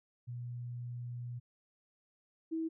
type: tone pair in turn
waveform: sine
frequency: 121.3 / 323.8 Hz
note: B2 / E4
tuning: -31 / -31 cents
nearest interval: octave + perfect fourth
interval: 1700 cents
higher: second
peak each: -39 / -33 dBFS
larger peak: second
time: 0.27-1.4 / 2.51-2.69 s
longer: first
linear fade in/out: 20 ms
effects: none